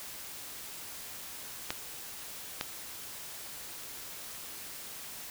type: clicks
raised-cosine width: 0.2 ms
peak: -14 dBFS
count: 2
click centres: 1.705 / 2.611 s
effects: white hiss -44 dBFS RMS until 5.3 s